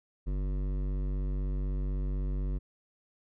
triangle tone with hard clipping, 48 Hz, G1, 36 cents flat, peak -31 dBFS, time 0.26-2.59 s, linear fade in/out 20 ms, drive 18 dB, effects none

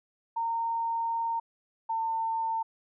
sine tone pair in turn, 919 / 901.6 Hz, A#5 / A5, -25 / +42 cents, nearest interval unison, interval 33 cents, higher first, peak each -27 dBFS, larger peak neither, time 0.36-1.4 / 1.89-2.63 s, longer first, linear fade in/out 10 ms, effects none

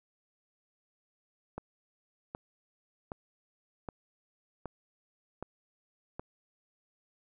click train, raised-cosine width 1 ms, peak -24 dBFS, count 7, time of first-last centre 1.58-6.195 s, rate 1.3 Hz, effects none

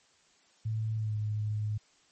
sine tone with pitch glide, 110 to 106.25 Hz, A2 to G#2, 0 to +40 cents, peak -29 dBFS, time 0.65-1.78 s, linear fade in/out 10 ms, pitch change -60 cents, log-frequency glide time 0.97-1.15 s, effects white hiss -65 dBFS RMS until 2.11 s + MP3 32 kbps

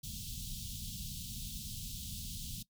pink band-stop noise, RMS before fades -43 dBFS, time 0.03-2.63 s, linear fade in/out 10 ms, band 220 to 3100 Hz, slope 48 dB/octave, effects noise-tail reverb RT60 0.1 s tail -19 dB re dry

